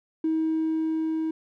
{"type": "tone with level ramp", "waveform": "triangle", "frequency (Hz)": 318.8, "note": "D#4", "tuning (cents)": 42, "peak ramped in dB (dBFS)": [-18, -22], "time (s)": [0.24, 1.31], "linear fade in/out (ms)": 5, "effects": ["tanh soft clip ceiling -19 dBFS"]}